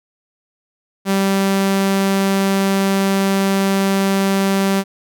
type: tone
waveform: sawtooth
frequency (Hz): 195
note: G3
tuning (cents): -9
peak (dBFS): -10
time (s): 1.05-4.84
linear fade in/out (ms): 50
effects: none